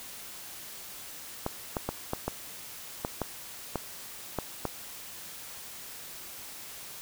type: clicks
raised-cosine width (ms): 1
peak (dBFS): -15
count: 10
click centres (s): 1.464 / 1.768 / 1.89 / 2.134 / 2.28 / 3.049 / 3.217 / 3.757 / 4.387 / 4.653
effects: white hiss -44 dBFS RMS until 7.01 s